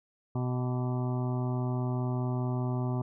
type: harmonic tone with a mistuned harmonic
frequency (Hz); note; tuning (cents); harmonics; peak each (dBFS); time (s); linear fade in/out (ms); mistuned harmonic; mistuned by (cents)
125.1; B2; +23; 1 / 2 / 3 / 5 / 6 / 7 / 8 / 9; -29 / -35 / -39 / -43 / -45 / -46 / -47 / -48; 0.35-3.02; 5; 9; +50
effects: none

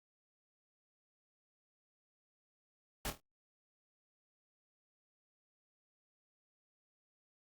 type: noise with echo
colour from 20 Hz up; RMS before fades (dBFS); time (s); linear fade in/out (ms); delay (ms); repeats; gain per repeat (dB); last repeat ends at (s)
pink; -39; 3.05-3.1; 0; 25; 4; -8; 3.2
effects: Opus 48 kbps

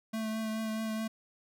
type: tone with vibrato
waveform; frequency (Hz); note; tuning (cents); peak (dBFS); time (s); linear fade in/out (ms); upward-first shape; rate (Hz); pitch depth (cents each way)
square; 220; A3; 0; -33; 0.13-1.08; 10; triangle; 4.7; 20
effects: none

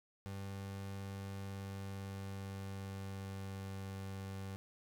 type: tone with pitch glide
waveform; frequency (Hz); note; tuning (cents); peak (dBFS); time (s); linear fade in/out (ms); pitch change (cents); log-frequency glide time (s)
30% pulse; 98 to 96.87; G2 to G2; 0 to -20; -40; 0.26-4.56; 0; -20; 1.25-3.98
effects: none

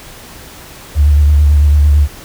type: tone with vibrato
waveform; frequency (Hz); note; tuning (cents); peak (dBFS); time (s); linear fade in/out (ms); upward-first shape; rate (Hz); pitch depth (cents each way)
sine; 73.42; D2; 0; -4; 0.95-2.08; 50; sine; 9; 40
effects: tanh soft clip ceiling 0 dBFS + pink hiss -34 dBFS RMS until 2.24 s

